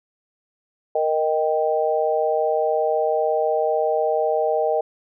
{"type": "chord", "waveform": "sine", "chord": "Eb major", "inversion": "second", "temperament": "equal", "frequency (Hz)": [466.2, 622.3, 784], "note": ["Bb4", "Eb5", "G5"], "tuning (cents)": [0, 0, 0], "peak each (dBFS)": [-22, -21, -24], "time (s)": [0.95, 4.81], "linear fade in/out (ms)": 5, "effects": []}